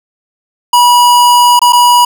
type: tone with dropouts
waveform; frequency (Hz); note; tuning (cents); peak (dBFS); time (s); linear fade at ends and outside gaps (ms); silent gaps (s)
square; 971; B5; -30; -4; 0.73-2.05; 5; 1.593-1.616 / 1.724-1.73
effects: none